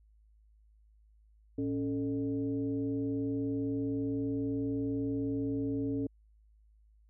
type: tone with frequency modulation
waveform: sine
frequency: 277.2 Hz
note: C#4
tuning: in tune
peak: -30 dBFS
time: 1.58-6.07 s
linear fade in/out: 5 ms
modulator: 165 Hz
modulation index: 0.8
effects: added 53 Hz sine -60 dBFS peak until 7.09 s